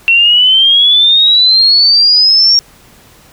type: exponential sweep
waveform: sine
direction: up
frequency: 2700 to 5588 Hz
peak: -4 dBFS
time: 0.08-2.59 s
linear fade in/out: 0 ms
effects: pink hiss -42 dBFS RMS until 3.32 s